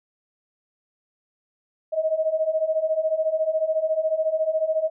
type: beating tone pair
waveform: sine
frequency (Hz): 623 / 637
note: D#5 / D#5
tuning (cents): +2 / +41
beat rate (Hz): 14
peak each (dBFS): -25 / -22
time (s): 1.92-4.9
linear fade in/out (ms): 20
effects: none